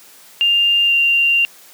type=tone with pitch glide; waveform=sine; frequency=2800 to 2776 Hz; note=F7 to F7; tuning=+4 to -11 cents; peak=-11 dBFS; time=0.41-1.45 s; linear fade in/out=0 ms; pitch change=-15 cents; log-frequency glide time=0.86-0.92 s; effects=white hiss -44 dBFS RMS until 1.73 s + high-pass 200 Hz 12 dB/octave